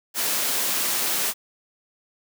white noise, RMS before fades -24 dBFS, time 0.14-1.34 s, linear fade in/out 50 ms, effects high-pass 200 Hz 12 dB/octave

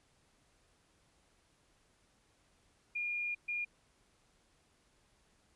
sine tone bursts at uneven times, 2420 Hz, D#7, 49 cents flat, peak -34 dBFS, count 2, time 2.95-3.35 / 3.48-3.65 s, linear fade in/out 10 ms, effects pink hiss -71 dBFS RMS until 5.55 s + resampled to 24000 Hz

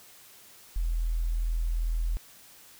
sine tone, 41.2 Hz, E1, in tune, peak -25 dBFS, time 0.76-2.17 s, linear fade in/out 0 ms, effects white hiss -53 dBFS RMS until 2.79 s

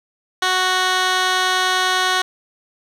15% pulse tone with band-pass filter, 370 Hz, F#4, in tune, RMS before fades -18 dBFS, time 0.42-2.22 s, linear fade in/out 5 ms, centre 2800 Hz, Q 0.82, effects none

